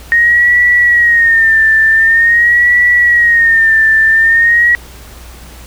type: tone with vibrato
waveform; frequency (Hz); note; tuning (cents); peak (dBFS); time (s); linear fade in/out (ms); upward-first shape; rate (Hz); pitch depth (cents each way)
sine; 1858; A#6; -6; -5; 0.12-4.75; 0; sine; 0.46; 81
effects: added 60 Hz sine -32 dBFS peak until 5.66 s + pink hiss -36 dBFS RMS until 5.66 s